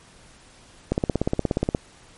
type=click train; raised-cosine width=2 ms; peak=-7 dBFS; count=15; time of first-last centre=0.92-1.748 s; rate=16.9 Hz; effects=pink hiss -51 dBFS RMS until 2.17 s + MP3 48 kbps